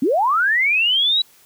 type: linear sweep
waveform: sine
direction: up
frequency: 228.5 to 3951 Hz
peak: -14 dBFS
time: 0.02-1.22 s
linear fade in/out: 5 ms
effects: white hiss -52 dBFS RMS until 1.45 s

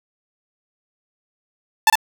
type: tone with echo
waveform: sawtooth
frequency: 880 Hz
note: A5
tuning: in tune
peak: -6 dBFS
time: 1.87-1.9 s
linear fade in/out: 2 ms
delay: 55 ms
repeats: 1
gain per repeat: -2 dB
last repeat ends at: 1.955 s
effects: none

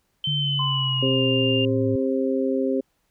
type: tone with pitch glide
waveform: sine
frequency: 3089 to 2800 Hz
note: G7 to F7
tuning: -26 to +4 cents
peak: -23 dBFS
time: 0.24-1.65 s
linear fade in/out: 2 ms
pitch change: -170 cents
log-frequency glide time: 0.38-1.22 s
type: exponential sweep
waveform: sine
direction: down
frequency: 148.2 to 109.2 Hz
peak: -24 dBFS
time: 0.27-1.96 s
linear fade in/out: 5 ms
type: tone with exponential decay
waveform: sine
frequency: 1036 Hz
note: C6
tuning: 17 cents flat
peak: -25 dBFS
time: 0.59-2.07 s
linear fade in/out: 5 ms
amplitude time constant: 320 ms
type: harmonic tone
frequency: 132.6 Hz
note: C3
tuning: 23 cents sharp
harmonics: 2 / 3 / 4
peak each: -23 / -25 / -26 dBFS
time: 1.02-2.81 s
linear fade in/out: 10 ms
effects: pink hiss -70 dBFS RMS until 3.1 s

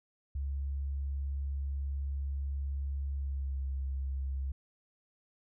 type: tone with pitch glide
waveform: sine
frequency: 69.3 to 67.33 Hz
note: C#2 to C#2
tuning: 0 to -50 cents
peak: -32 dBFS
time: 0.35-4.52 s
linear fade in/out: 5 ms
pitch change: -50 cents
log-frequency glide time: 3.14-3.62 s
effects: none

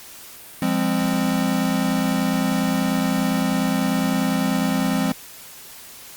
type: chord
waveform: square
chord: F minor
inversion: none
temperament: equal with one note detuned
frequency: 174.61 / 204.6 / 261.6 Hz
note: F3 / Ab3 / C4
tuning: 0 / -26 / 0 cents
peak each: -25 / -24 / -23 dBFS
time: 0.62-5.12 s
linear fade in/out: 2 ms
effects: white hiss -41 dBFS RMS until 6.16 s + Opus 48 kbps

